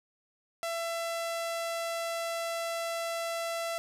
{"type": "tone with low-pass filter", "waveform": "sawtooth", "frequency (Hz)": 670, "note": "E5", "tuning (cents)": 28, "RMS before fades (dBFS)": -34, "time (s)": [0.63, 3.78], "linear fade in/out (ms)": 0, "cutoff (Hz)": 12000, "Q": 0.9, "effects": []}